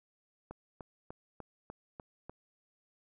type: click train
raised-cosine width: 1 ms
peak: -30 dBFS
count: 7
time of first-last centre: 0.51-2.296 s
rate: 3.36 Hz
effects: none